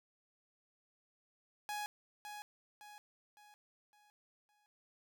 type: tone with echo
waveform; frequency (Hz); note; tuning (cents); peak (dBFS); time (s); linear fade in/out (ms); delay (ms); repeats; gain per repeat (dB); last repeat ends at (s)
sawtooth; 834; G#5; +7; -35; 1.69-1.86; 0; 560; 5; -7; 4.66
effects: none

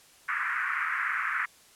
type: band-pass noise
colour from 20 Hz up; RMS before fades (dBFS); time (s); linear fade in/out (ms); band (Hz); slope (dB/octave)
pink; -30; 0.28-1.46; 10; 1200 to 2100; 48
effects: white hiss -57 dBFS RMS until 1.75 s + low-pass 11000 Hz 12 dB/octave

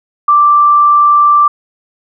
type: tone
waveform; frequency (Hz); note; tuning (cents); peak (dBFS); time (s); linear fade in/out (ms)
sine; 1174.7; D6; 0; -4; 0.28-1.48; 5
effects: none

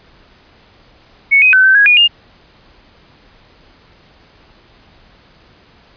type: tone with pitch steps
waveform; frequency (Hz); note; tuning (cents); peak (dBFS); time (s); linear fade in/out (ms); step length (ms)
sine; 2214 / 2515 / 1523 / 1544 / 1651 / 2447 / 2823; C#7 / D#7 / F#6 / G6 / G#6 / D#7 / F7; -3 / +18 / +50 / -27 / -11 / -29 / +18; -5; 1.31-2.08; 20; 110
effects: pink hiss -47 dBFS RMS until 5.96 s + resampled to 11025 Hz

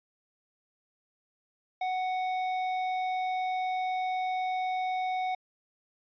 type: tone with hard clipping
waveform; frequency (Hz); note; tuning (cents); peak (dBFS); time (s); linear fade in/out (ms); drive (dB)
sine; 742; F#5; +5; -30; 1.81-5.35; 5; 9
effects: resampled to 11025 Hz

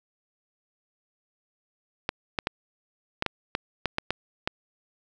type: clicks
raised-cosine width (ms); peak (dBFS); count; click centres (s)
0.3; -9; 10; 2.091 / 2.388 / 2.471 / 3.224 / 3.263 / 3.551 / 3.857 / 3.984 / 4.106 / 4.475
effects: none

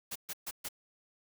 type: noise bursts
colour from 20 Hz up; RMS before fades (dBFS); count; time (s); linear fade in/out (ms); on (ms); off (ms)
white; -39; 4; 0.11-0.688; 10; 47; 130
effects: none

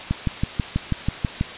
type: click train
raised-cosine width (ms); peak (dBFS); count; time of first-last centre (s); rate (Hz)
5; -8; 9; 0.11-1.411; 6.15
effects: white hiss -34 dBFS RMS until 1.57 s + resampled to 8000 Hz

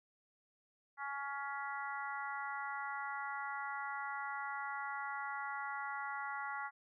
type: harmonic tone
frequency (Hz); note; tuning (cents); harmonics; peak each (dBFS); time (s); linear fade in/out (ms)
280; C#4; +18; 3 / 4 / 5 / 6 / 7; -44 / -45 / -44 / -51 / -47; 0.97-6.71; 50
effects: none

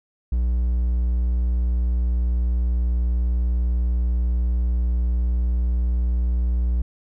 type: tone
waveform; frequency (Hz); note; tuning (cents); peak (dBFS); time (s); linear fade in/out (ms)
triangle; 60.1; B1; -46; -16; 0.32-6.82; 5
effects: none

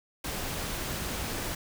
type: noise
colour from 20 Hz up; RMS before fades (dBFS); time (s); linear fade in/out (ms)
pink; -34; 0.24-1.55; 5
effects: none

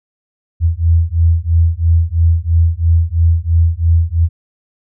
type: beating tone pair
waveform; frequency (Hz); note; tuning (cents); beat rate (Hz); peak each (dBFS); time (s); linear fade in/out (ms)
sine; 81.8 / 84.8; E2 / E2; -13 / +50; 3; -12 / -12; 0.6-4.29; 50
effects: none

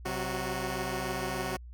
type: tone cluster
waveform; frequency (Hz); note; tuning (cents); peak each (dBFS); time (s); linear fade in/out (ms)
10% pulse; 130.4 / 187.1 / 367.5; C3 / F#3 / F#4; -5 / +20 / -12; -28; 0.05-1.57; 10
effects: added 60 Hz sine -43 dBFS peak until 1.73 s

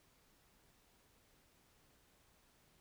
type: silence
effects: pink hiss -71 dBFS RMS until 2.8 s

